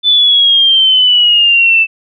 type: exponential sweep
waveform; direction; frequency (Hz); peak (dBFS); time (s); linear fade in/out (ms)
sine; down; 3520 to 2637; -5; 0.03-1.87; 50
effects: none